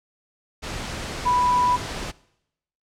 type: tone in noise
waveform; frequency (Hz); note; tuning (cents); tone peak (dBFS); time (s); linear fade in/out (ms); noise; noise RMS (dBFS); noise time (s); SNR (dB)
sine; 988; B5; 0; -17; 1.25-1.77; 20; pink; -31; 0.62-2.12; +11
effects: noise-tail reverb RT60 0.8 s tail -21 dB re dry + low-pass 7000 Hz 12 dB/octave